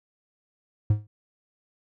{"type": "tone with exponential decay", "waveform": "triangle", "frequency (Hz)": 105.2, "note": "G#2", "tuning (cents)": 23, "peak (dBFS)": -12, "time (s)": [0.9, 1.07], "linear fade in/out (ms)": 5, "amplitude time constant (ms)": 35, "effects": []}